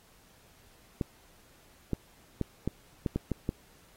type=clicks; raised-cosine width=3 ms; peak=-16 dBFS; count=8; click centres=1.012 / 1.933 / 2.413 / 2.676 / 3.062 / 3.16 / 3.317 / 3.491 s; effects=pink hiss -61 dBFS RMS until 3.96 s + AAC 48 kbps